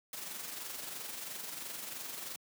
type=noise with amplitude modulation; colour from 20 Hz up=white; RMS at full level=-41 dBFS; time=0.13-2.36 s; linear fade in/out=2 ms; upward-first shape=sine; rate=23 Hz; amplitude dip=45%; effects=high-pass 150 Hz 12 dB/octave